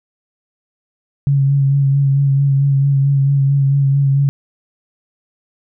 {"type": "tone with vibrato", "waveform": "sine", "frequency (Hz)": 138.59, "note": "C#3", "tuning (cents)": 0, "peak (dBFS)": -10, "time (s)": [1.27, 4.29], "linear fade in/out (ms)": 0, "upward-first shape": "sine", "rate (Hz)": 4.5, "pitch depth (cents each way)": 26, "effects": []}